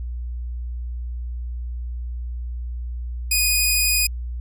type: tone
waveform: 10% pulse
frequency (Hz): 2478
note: D#7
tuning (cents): -8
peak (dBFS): -8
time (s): 3.31-4.07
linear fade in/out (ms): 5
effects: added 60 Hz sine -26 dBFS peak until 4.4 s